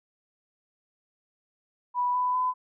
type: tone with pitch steps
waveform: sine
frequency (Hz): 984 / 996 / 1008.2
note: B5 / B5 / B5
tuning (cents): -7 / +14 / +35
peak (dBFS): -23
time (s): 1.94-2.54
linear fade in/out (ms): 50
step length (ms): 200
effects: none